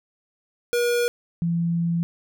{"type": "tone pair in turn", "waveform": ["square", "sine"], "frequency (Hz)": [479.7, 169.26], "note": ["A#4", "E3"], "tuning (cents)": [50, 46], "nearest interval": "octave + tritone", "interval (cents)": 1804, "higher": "first", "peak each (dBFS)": -20, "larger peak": "neither", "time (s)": [[0.73, 1.08], [1.42, 2.03]], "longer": "second", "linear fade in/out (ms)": 0, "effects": []}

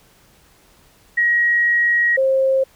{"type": "tone pair in turn", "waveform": "sine", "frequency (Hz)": [1897, 532.3], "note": ["A#6", "C5"], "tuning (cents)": [30, 30], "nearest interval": "octave + minor seventh", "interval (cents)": 2200, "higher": "first", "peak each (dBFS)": -13, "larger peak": "neither", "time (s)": [[1.17, 2.17], [2.17, 2.64]], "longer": "first", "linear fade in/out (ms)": 10, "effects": ["pink hiss -53 dBFS RMS until 2.75 s"]}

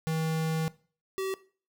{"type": "tone pair in turn", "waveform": "square", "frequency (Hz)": [160, 383.2], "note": ["D#3", "G4"], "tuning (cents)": [49, -39], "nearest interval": "octave + minor third", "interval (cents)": 1512, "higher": "second", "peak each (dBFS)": [-28, -30], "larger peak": "first", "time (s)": [[0.07, 0.68], [1.18, 1.34]], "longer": "first", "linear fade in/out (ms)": 0, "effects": ["noise-tail reverb RT60 0.4 s tail -19 dB re dry"]}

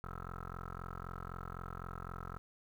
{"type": "tone with low-pass filter", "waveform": "15% pulse", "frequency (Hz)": 43.88, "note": "F1", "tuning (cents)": 9, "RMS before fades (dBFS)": -45, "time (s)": [0.04, 2.38], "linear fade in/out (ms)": 0, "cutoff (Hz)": 1300, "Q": 9, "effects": ["11-bit"]}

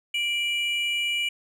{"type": "tone pair together", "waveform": "triangle", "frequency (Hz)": [2353, 2918], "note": ["D7", "F#7"], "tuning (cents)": [3, -25], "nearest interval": "major third", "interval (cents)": 372, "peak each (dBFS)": -25, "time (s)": [0.14, 1.29], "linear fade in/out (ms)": 5, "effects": []}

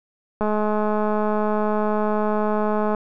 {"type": "click train", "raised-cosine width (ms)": 1, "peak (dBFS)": -10, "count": 539, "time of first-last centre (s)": [0.41, 2.948], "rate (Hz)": 212, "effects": []}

